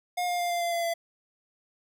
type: tone with pitch steps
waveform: square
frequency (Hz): 714 / 707.4 / 700.9 / 694.5 / 688.1 / 681.8 / 675.5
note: F5 / F5 / F5 / F5 / F5 / F5 / E5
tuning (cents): +38 / +22 / +6 / -10 / -26 / -42 / +42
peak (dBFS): -27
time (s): 0.17-0.94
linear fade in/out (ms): 10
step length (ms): 110
effects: none